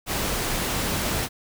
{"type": "noise", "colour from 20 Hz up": "pink", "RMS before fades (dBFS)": -26, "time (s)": [0.06, 1.29], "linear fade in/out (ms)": 50, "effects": []}